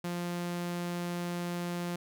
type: tone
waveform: sawtooth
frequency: 174.61 Hz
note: F3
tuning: in tune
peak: -29 dBFS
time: 0.04-1.96 s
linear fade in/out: 5 ms
effects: none